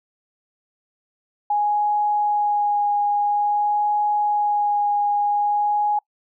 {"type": "tone with vibrato", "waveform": "sine", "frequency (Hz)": 828, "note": "G#5", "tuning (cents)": -5, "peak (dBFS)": -17, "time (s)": [1.5, 5.99], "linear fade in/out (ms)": 5, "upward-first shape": "sine", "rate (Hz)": 0.49, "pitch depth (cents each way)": 12, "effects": ["noise-tail reverb RT60 0.1 s tail -26 dB re dry"]}